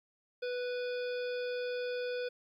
harmonic tone, 493.9 Hz, B4, in tune, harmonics 1 / 3 / 5 / 7 / 9 / 10, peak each -34 / -44 / -48 / -51 / -53 / -54 dBFS, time 0.42-2.29 s, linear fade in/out 10 ms, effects 12-bit

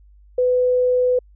sine tone, 500 Hz, B4, 21 cents sharp, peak -14 dBFS, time 0.38-1.19 s, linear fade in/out 5 ms, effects added 50 Hz sine -46 dBFS peak until 1.35 s

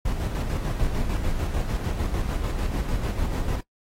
brown noise with tremolo, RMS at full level -24 dBFS, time 0.05-3.61 s, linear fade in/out 5 ms, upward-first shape square, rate 6.7 Hz, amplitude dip 40%, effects noise-tail reverb RT60 0.1 s tail -20 dB re dry + AAC 48 kbps

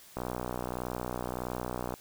click train, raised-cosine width 1 ms, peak -20 dBFS, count 110, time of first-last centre 0.17-1.939 s, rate 61.6 Hz, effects white hiss -54 dBFS RMS until 2 s

